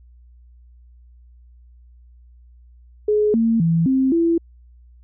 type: tone with pitch steps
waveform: sine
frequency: 421.6 / 227.4 / 165.3 / 264 / 334.8 Hz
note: G#4 / A#3 / E3 / C4 / E4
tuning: +26 / -43 / +5 / +16 / +27 cents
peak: -14 dBFS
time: 3.08-4.38 s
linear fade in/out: 5 ms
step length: 260 ms
effects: added 60 Hz sine -45 dBFS peak until 5.03 s